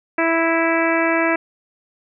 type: harmonic tone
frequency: 329.6 Hz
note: E4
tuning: in tune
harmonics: 1 / 2 / 3 / 4 / 5 / 6 / 7 / 8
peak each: -20 / -21 / -25 / -26 / -24 / -25 / -25 / -31 dBFS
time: 0.18-1.36 s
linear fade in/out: 5 ms
effects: none